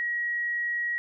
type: tone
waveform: sine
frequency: 1905 Hz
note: A#6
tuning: 37 cents sharp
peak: -26 dBFS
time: 0-0.98 s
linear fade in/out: 0 ms
effects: none